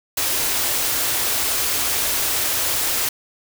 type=band-stop noise; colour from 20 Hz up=white; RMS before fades=-21 dBFS; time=0.17-3.09 s; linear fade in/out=5 ms; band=140 to 230 Hz; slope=96 dB/octave; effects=none